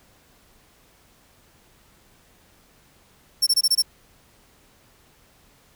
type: tone bursts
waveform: sawtooth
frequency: 5430 Hz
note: F8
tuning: 50 cents flat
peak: -13 dBFS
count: 6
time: 3.42-3.823 s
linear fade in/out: 10 ms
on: 48 ms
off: 23 ms
effects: pink hiss -57 dBFS RMS until 5.75 s